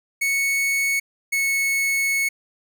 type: tone pair in turn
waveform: 45% pulse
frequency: 2213 / 2202 Hz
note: C#7 / C#7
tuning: -3 / -12 cents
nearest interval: unison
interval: 9 cents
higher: first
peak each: -19 dBFS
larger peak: neither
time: 0.21-1 / 1.32-2.29 s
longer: second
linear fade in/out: 10 ms
effects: none